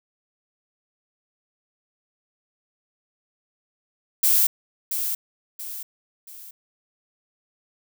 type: noise with echo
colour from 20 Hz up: violet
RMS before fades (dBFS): -18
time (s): 4.23-4.47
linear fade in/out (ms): 5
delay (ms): 680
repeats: 3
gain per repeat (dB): -8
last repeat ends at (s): 6.51
effects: none